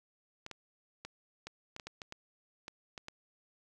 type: clicks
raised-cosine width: 0.2 ms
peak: -26 dBFS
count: 12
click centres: 0.464 / 0.513 / 1.05 / 1.47 / 1.764 / 1.798 / 1.87 / 2.018 / 2.124 / 2.681 / 2.978 / 3.084 s
effects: none